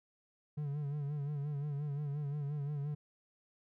triangle tone with vibrato, 144.9 Hz, D3, 23 cents flat, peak -33 dBFS, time 0.57-2.95 s, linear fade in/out 10 ms, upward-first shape sine, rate 5.7 Hz, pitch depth 65 cents each way, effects none

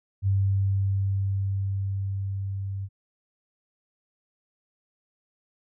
sine tone with level ramp, 97.8 Hz, G2, 4 cents flat, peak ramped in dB -19 to -29 dBFS, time 0.22-2.89 s, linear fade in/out 50 ms, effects none

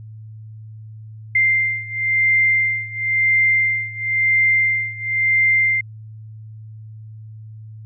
sine beating tone pair, 2093 / 2093.97 Hz, C7 / C7, 0 / +1 cents, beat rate 0.97 Hz, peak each -19 / -17 dBFS, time 1.35-5.81 s, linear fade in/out 5 ms, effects added 109 Hz sine -34 dBFS peak until 7.85 s

